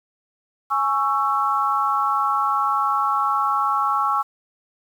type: chord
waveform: sine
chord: C# minor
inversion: second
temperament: just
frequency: 831.5 / 1108.7 / 1330.5 Hz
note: G#5 / C#6 / E6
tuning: +2 / 0 / +16 cents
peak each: -24 / -21 / -22 dBFS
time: 0.7-4.23 s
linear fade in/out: 20 ms
effects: 8-bit